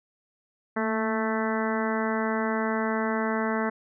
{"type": "harmonic tone with a mistuned harmonic", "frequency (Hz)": 220, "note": "A3", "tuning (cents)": 0, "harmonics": [1, 2, 3, 4, 5, 6, 7, 8, 9], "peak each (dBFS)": [-28, -31, -33, -34, -35, -36, -36, -37, -38], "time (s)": [0.76, 3.7], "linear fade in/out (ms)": 10, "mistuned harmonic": 1, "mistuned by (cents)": 36, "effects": []}